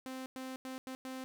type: tone bursts at uneven times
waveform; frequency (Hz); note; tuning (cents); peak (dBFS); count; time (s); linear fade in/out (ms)
sawtooth; 260.4; C4; -8; -37; 5; 0.06-0.26 / 0.36-0.56 / 0.65-0.78 / 0.87-0.95 / 1.05-1.24; 0
effects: none